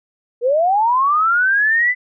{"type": "linear sweep", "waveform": "sine", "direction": "up", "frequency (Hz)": [460, 2023], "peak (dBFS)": -12, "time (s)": [0.41, 1.95], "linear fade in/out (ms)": 50, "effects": []}